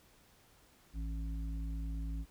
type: harmonic tone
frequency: 55 Hz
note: A1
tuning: in tune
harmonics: 1 / 3 / 5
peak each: -36 / -47 / -49 dBFS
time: 0.93-2.26 s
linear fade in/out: 50 ms
effects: pink hiss -65 dBFS RMS until 2.3 s